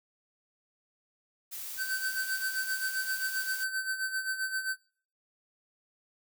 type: noise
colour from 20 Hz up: blue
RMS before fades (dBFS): -40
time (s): 1.51-3.65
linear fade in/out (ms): 20
type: tone with tremolo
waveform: square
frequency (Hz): 1538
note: G6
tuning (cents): -33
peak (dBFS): -29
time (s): 1.77-4.77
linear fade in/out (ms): 50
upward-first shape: sine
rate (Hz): 7.6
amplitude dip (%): 65
effects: noise-tail reverb RT60 0.5 s tail -24 dB re dry